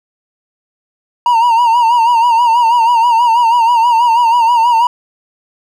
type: tone with vibrato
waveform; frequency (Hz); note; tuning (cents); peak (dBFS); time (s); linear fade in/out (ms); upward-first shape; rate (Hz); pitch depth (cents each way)
triangle; 937; A#5; +9; -5; 1.26-4.87; 2; sine; 6.2; 76
effects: none